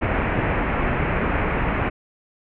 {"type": "low-pass noise", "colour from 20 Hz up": "pink", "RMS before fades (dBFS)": -22, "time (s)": [0.01, 1.9], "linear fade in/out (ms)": 20, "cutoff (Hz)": 2500, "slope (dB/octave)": 48, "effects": []}